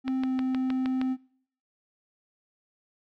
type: tone with pitch glide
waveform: triangle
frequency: 261.6 to 259.3 Hz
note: C4 to C4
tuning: 0 to -15 cents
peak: -23 dBFS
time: 0.04-1.17 s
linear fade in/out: 50 ms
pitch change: -15 cents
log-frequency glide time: 0.19-0.34 s
type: click train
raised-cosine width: 0.3 ms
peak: -19 dBFS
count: 7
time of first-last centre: 0.08-1.015 s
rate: 6.42 Hz
effects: noise-tail reverb RT60 0.6 s tail -22 dB re dry